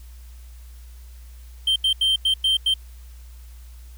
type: tone bursts at uneven times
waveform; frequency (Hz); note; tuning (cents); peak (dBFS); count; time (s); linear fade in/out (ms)
triangle; 3136; G7; 0; -15; 6; 1.67-1.76 / 1.84-1.93 / 2.01-2.16 / 2.25-2.34 / 2.44-2.57 / 2.66-2.74; 5
effects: added 60 Hz sine -39 dBFS peak until 3.97 s + white hiss -55 dBFS RMS until 3.97 s